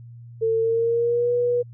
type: tone with pitch glide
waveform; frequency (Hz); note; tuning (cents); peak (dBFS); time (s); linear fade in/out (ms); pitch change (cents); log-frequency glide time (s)
sine; 449.8 to 484.9; A4 to B4; +38 to -32; -18; 0.41-1.63; 20; +130; 0.58-1.33
effects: added 118 Hz sine -39 dBFS peak until 1.73 s